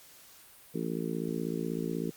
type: harmonic tone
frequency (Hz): 56.2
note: A1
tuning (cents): +37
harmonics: 3 / 4 / 5 / 6 / 7 / 8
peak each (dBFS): -36 / -37 / -38 / -39 / -39 / -40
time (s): 0.74-2.11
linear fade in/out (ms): 10
effects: white hiss -55 dBFS RMS until 2.16 s + Opus 48 kbps